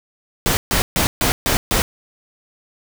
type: noise bursts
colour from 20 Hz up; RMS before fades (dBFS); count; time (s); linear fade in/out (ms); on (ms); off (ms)
pink; -17; 6; 0.46-1.82; 0; 110; 140
effects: none